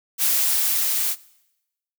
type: noise with level ramp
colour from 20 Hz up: blue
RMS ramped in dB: -19 to -23 dBFS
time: 0.18-1.16 s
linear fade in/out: 50 ms
effects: noise-tail reverb RT60 0.9 s tail -21 dB re dry